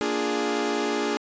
sawtooth chord, Bb dominant seventh, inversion none, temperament equal, 233.1 / 293.7 / 349.2 / 415.3 Hz, Bb3 / D4 / F4 / Ab4, 0 / 0 / 0 / 0 cents, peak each -28 / -25 / -28 / -23 dBFS, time 0.01-1.17 s, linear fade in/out 0 ms, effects resampled to 16000 Hz

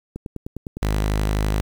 click train, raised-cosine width 3 ms, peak -17 dBFS, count 7, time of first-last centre 0.16-0.77 s, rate 9.84 Hz
sawtooth tone, 51.9 Hz, G#1, in tune, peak -15 dBFS, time 0.82-1.61 s, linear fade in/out 5 ms
effects 8-bit

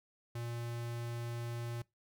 square tone, 118.2 Hz, A#2, 24 cents sharp, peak -39 dBFS, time 0.35-1.82 s, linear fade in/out 5 ms, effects noise-tail reverb RT60 0.2 s tail -22 dB re dry

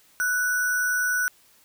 sine tone with sample-and-hold, 1480 Hz, F#6, in tune, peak -21 dBFS, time 0.2-1.28 s, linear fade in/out 0 ms, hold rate 7350 Hz, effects white hiss -58 dBFS RMS until 1.64 s

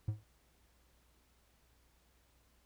triangle tone with exponential decay, 106.4 Hz, G#2, 42 cents sharp, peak -27 dBFS, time 0.08-0.24 s, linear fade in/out 5 ms, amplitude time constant 34 ms, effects added 60 Hz sine -70 dBFS peak until 2.65 s + pink hiss -72 dBFS RMS until 2.65 s

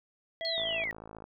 harmonic tone, 659.3 Hz, E5, in tune, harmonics 1 / 3 / 5, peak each -35 / -40 / -42 dBFS, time 0.41-0.84 s, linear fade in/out 0 ms
sine linear sweep, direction down, 4365 to 1873 Hz, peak -31 dBFS, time 0.45-0.91 s, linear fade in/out 0 ms
click train, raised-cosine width 1 ms, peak -31 dBFS, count 37, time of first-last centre 0.58-1.241 s, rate 54.5 Hz
effects none

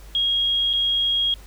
sine tone with dropouts, 3277 Hz, G#7, 24 cents flat, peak -18 dBFS, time 0.15-1.34 s, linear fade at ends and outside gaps 1 ms, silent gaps 0.731-0.735 s, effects added 50 Hz sine -40 dBFS peak until 1.46 s + pink hiss -49 dBFS RMS until 1.46 s

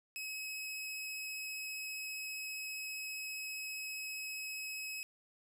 sawtooth tone with vibrato, 2560 Hz, D#7, 49 cents sharp, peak -37 dBFS, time 0.16-5.03 s, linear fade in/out 0 ms, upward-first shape triangle, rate 15 Hz, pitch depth 8 cents each way, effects none

